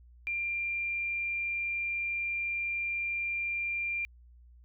sine tone, 2383 Hz, D7, 25 cents sharp, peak -30 dBFS, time 0.27-4.05 s, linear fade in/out 0 ms, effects added 60 Hz sine -53 dBFS peak until 4.64 s

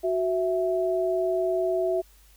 sine tone pair together, 370 / 659.3 Hz, F#4 / E5, 0 / 0 cents, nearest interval minor seventh, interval 1000 cents, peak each -25 dBFS, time 0.03-2.02 s, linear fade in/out 20 ms, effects added 50 Hz sine -54 dBFS peak until 2.36 s + white hiss -59 dBFS RMS until 2.36 s

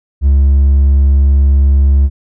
sine tone with hard clipping, 69.3 Hz, C#2, in tune, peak -6 dBFS, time 0.21-2.1 s, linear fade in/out 50 ms, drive 2 dB, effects none

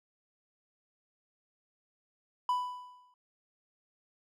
triangle tone with exponential decay, 993 Hz, B5, 9 cents sharp, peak -23 dBFS, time 2.49-3.14 s, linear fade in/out 2 ms, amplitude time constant 140 ms, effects none

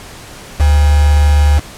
sine tone with quantisation, 73.42 Hz, D2, in tune, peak -6 dBFS, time 0.59-1.6 s, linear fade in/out 20 ms, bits 3, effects pink hiss -33 dBFS RMS until 1.77 s + low-pass 11000 Hz 12 dB/octave

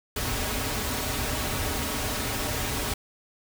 pink noise with comb filter, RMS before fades -29 dBFS, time 0.16-2.94 s, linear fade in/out 5 ms, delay 5.8 ms, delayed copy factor -0.6, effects none

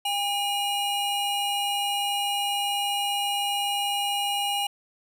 square tone pair together, 807.3 / 2877 Hz, G#5 / F#7, -49 / -49 cents, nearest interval octave + minor seventh, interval 2200 cents, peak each -28 dBFS, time 0.05-4.67 s, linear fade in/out 5 ms, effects none

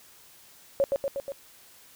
sine tone with echo, 553 Hz, C#5, 4 cents flat, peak -19 dBFS, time 0.8-0.84 s, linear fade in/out 0 ms, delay 120 ms, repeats 4, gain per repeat -3 dB, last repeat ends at 1.32 s, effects white hiss -54 dBFS RMS until 1.95 s

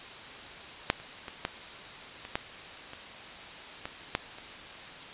clicks, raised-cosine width 0.3 ms, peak -6 / -29 / -22 / -13 / -25 / -12 / -25 / -19 / -10 / -29 dBFS, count 10, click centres 0.901 / 1 / 1.282 / 1.451 / 2.251 / 2.355 / 2.934 / 3.855 / 4.151 / 4.385 s, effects white hiss -44 dBFS RMS until 5.13 s + resampled to 8000 Hz

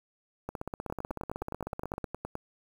two click trains, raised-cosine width 1 ms, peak -21 / -21 dBFS, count 15 / 26, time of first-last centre 0.9-2.354 / 0.49-2.043 s, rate 9.63 / 16.1 Hz, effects 8-bit

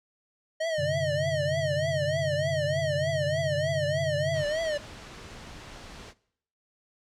square tone with vibrato, 622.3 Hz, D#5, in tune, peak -27 dBFS, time 0.6-4.78 s, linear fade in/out 10 ms, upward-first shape triangle, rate 3.3 Hz, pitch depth 130 cents each way
sine chord, G suspended fourth, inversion none, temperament equal with one note detuned, 95.48 / 130.81 / 146.83 Hz, G2 / C3 / D3, -45 / 0 / 0 cents, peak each -36 / -34 / -32 dBFS, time 0.78-4.44 s, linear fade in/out 10 ms
pink noise, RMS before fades -44 dBFS, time 4.32-6.14 s, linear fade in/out 50 ms
effects noise-tail reverb RT60 0.7 s tail -21 dB re dry + low-pass 6000 Hz 12 dB/octave

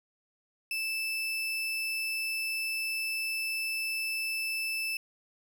35% pulse tone, 2637 Hz, E7, in tune, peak -29 dBFS, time 0.71-4.97 s, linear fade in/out 2 ms, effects none

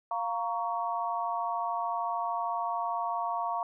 sine chord, Bb minor, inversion second, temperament just, 699.2 / 932.3 / 1118.8 Hz, F5 / Bb5 / Db6, +2 / 0 / +16 cents, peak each -33 / -33 / -34 dBFS, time 0.11-3.63 s, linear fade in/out 2 ms, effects none

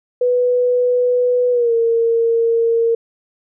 sine tone with pitch glide, 493.7 to 460.6 Hz, B4 to A#4, -1 to -21 cents, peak -12 dBFS, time 0.21-2.95 s, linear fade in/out 5 ms, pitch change -120 cents, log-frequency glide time 1.51-1.73 s, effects none

